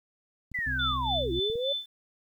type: clicks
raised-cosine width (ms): 5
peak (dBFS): -32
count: 5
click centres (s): 0.517 / 0.589 / 0.923 / 1.5 / 1.556
type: linear two-way sweep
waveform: sine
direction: down then up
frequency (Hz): 2036 to 329.6 to 571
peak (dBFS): -28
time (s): 0.54-1.73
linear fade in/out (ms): 10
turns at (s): 1.32
type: harmonic tone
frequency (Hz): 64.3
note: C2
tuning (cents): -30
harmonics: 1 / 2 / 4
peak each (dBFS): -34 / -37 / -40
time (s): 0.66-1.4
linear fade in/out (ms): 10
type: tone with tremolo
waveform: sine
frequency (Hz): 3520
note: A7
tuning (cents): 0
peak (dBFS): -27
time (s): 0.79-1.86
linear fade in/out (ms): 5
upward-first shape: sine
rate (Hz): 3.5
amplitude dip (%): 90
effects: 10-bit